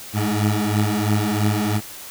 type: beating tone pair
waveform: 20% pulse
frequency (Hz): 103.5 / 106.5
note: G#2 / G#2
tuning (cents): -5 / +44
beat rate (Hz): 3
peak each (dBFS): -16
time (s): 0.13-1.81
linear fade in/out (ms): 50
effects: white hiss -37 dBFS RMS until 2.1 s